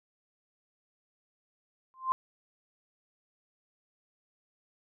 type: tone with exponential growth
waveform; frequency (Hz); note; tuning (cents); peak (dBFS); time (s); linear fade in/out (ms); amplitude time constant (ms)
sine; 1045; C6; -2; -21; 1.94-2.12; 0; 39
effects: none